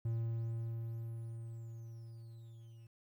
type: tone with level ramp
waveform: triangle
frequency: 114.7 Hz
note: A#2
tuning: 28 cents flat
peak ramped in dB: -31 to -51 dBFS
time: 0.05-2.87 s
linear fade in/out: 5 ms
effects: 12-bit